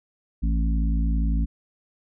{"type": "harmonic tone with a mistuned harmonic", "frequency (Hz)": 55, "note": "A1", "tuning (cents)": 0, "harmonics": [1, 3, 4, 5], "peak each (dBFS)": [-20, -30, -32, -34], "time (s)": [0.42, 1.46], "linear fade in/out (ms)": 20, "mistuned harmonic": 4, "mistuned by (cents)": 21, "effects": []}